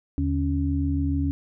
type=tone cluster; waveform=sine; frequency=79.4 / 146.4 / 277.8 Hz; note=D#2 / D3 / C#4; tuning=+36 / -5 / +4 cents; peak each=-24 / -31 / -25 dBFS; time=0.18-1.31 s; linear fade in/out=0 ms; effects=none